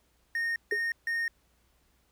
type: tone bursts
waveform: triangle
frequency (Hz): 1845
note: A#6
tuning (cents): -18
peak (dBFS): -26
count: 3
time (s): 0.35-1.28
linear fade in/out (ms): 2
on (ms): 210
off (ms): 150
type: tone with exponential decay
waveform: sine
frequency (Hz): 415.3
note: G#4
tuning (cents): 0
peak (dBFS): -25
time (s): 0.72-0.8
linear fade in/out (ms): 5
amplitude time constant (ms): 17
effects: added 60 Hz sine -70 dBFS peak until 2.11 s + pink hiss -70 dBFS RMS until 2.11 s